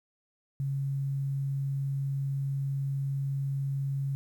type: tone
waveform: sine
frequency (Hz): 137.7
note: C#3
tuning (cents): -11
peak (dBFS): -28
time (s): 0.6-4.15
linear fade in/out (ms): 0
effects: 10-bit